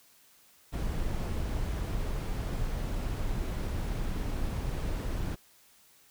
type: noise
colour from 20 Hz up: brown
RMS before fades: -32 dBFS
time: 0.72-5.36 s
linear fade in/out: 20 ms
effects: white hiss -61 dBFS RMS until 6.1 s